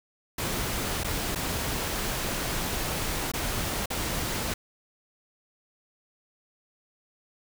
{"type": "noise with dropouts", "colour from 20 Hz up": "pink", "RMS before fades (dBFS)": -30, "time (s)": [0.38, 4.54], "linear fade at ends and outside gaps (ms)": 5, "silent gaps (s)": [[1.036, 1.044], [1.35, 1.357], [3.318, 3.336], [3.859, 3.902]], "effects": []}